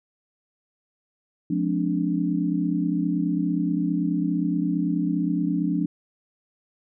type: chord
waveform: sine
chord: D half-diminished seventh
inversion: first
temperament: just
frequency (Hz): 176.2 / 211.4 / 264.3 / 293.7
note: F3 / Ab3 / C4 / D4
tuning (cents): +16 / +31 / +18 / 0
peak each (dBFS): -25 / -30 / -29 / -25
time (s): 1.5-5.86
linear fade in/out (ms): 5
effects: none